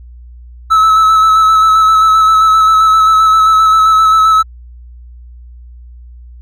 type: tone with vibrato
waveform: triangle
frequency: 1300 Hz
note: E6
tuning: 24 cents flat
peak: -3 dBFS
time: 0.7-4.43 s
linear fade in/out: 20 ms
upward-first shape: square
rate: 7.6 Hz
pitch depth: 18 cents each way
effects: added 60 Hz sine -31 dBFS peak until 6.41 s